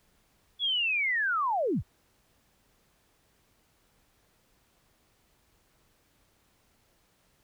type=linear sweep; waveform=sine; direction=down; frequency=3428 to 31.2 Hz; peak=-25 dBFS; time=0.59-1.83 s; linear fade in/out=50 ms; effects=pink hiss -68 dBFS RMS until 7.43 s